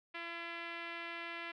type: tone with low-pass filter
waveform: 5% pulse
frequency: 338.3 Hz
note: E4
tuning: 45 cents sharp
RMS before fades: -44 dBFS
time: 0.14-1.52 s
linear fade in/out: 10 ms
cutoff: 2400 Hz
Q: 1.8
effects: none